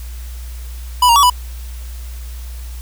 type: tone with pitch steps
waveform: square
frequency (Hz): 989 / 935 / 1135 / 989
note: B5 / A#5 / C#6 / B5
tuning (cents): +2 / +5 / +41 / +2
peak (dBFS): -8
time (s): 1.02-1.3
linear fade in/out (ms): 5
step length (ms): 70
effects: added 60 Hz sine -26 dBFS peak until 2.81 s + white hiss -41 dBFS RMS until 2.81 s